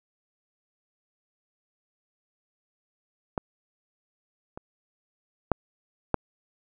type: clicks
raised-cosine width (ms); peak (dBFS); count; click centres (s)
1; -13 / -24 / -6 / -7; 4; 3.378 / 4.575 / 5.517 / 6.143
effects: none